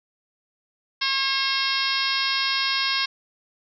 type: harmonic tone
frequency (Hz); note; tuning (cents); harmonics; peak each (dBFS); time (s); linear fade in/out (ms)
540; C#5; -45; 2 / 3 / 4 / 5 / 6 / 7 / 8 / 9 / 10; -30 / -30 / -30 / -30 / -30 / -30 / -30 / -30 / -30; 1.01-3.06; 10
effects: none